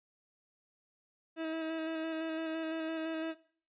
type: tone with vibrato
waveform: 30% pulse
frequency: 321.4 Hz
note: E4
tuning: 44 cents flat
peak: -32 dBFS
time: 1.36-3.35 s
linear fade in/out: 50 ms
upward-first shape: square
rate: 5.9 Hz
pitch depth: 16 cents each way
effects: noise-tail reverb RT60 0.5 s tail -19 dB re dry + resampled to 8000 Hz